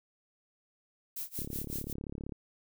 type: noise with tremolo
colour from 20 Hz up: violet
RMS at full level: -37 dBFS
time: 1.16-1.93 s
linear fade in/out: 5 ms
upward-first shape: sine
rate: 5.4 Hz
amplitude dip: 95%
type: click train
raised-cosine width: 3 ms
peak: -27 dBFS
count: 34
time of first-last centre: 1.39-2.322 s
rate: 35.4 Hz
effects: none